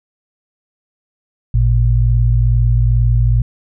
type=tone pair together; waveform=sine; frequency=54.24 / 116.54 Hz; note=A1 / A#2; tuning=-24 / 0 cents; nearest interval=octave + minor second; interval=1324 cents; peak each=-12 dBFS; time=1.54-3.42 s; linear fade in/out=5 ms; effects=none